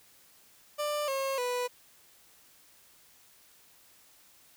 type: tone with pitch steps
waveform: 30% pulse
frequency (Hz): 593 / 540.7 / 492.9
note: D5 / C#5 / B4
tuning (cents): +17 / -43 / -3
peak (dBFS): -27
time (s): 0.78-1.68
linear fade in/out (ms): 20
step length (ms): 300
effects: white hiss -60 dBFS RMS until 4.56 s